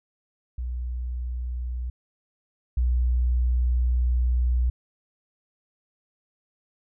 sine tone pair in turn, 61.3 / 61.3 Hz, B1 / B1, -12 / -12 cents, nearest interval unison, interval 0 cents, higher neither, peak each -27 / -19 dBFS, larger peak second, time 0.58-1.9 / 2.77-4.7 s, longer second, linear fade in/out 5 ms, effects none

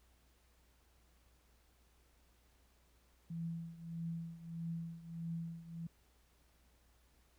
sine tone with tremolo, 166.4 Hz, E3, 17 cents sharp, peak -37 dBFS, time 3.3-5.87 s, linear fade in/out 5 ms, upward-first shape triangle, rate 1.6 Hz, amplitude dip 85%, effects added 60 Hz sine -69 dBFS peak until 7.38 s + pink hiss -73 dBFS RMS until 7.38 s

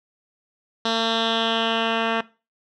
10% pulse tone with low-pass filter sweep, 226.7 Hz, A#3, 48 cents flat, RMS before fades -22 dBFS, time 0.85-2.21 s, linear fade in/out 5 ms, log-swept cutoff 4200 to 2400 Hz, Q 4.2, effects noise-tail reverb RT60 0.3 s tail -19 dB re dry

